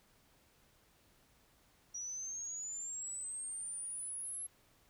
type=exponential sweep; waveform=sine; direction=up; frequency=5770 to 11175 Hz; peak=-40 dBFS; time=1.94-4.47 s; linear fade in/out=10 ms; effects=pink hiss -69 dBFS RMS until 4.89 s